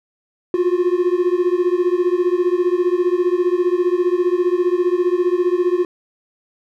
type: beating tone pair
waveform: triangle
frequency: 350.9 / 365.9 Hz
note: F4 / F#4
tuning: +8 / -19 cents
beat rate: 15 Hz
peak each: -15 / -16 dBFS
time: 0.54-5.85 s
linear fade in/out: 2 ms
effects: none